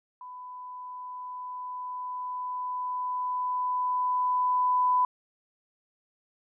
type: tone with level ramp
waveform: sine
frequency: 999 Hz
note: B5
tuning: 20 cents sharp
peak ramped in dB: -40 to -20 dBFS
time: 0.21-5.05 s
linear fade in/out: 2 ms
effects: none